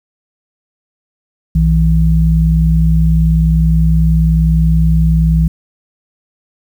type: tone pair together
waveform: sine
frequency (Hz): 60.64 / 161.7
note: B1 / E3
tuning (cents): -31 / -33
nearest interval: octave + perfect fourth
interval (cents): 1698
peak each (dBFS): -10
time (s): 1.55-5.48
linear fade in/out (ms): 5
effects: 7-bit